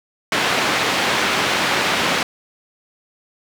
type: band-pass noise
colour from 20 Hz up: white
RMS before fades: -19 dBFS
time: 0.32-2.23 s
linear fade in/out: 2 ms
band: 140 to 2800 Hz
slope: 12 dB/octave
effects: none